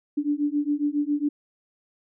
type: beating tone pair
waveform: sine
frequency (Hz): 288.7 / 296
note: D4 / D4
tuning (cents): -30 / +14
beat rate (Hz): 7.3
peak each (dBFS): -25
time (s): 0.17-1.29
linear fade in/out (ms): 10
effects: none